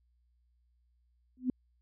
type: tone with exponential growth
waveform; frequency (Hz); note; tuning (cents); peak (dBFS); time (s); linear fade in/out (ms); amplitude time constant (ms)
sine; 253.1; B3; +43; -23; 1.37-1.5; 2; 28
effects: added 60 Hz sine -68 dBFS peak until 1.81 s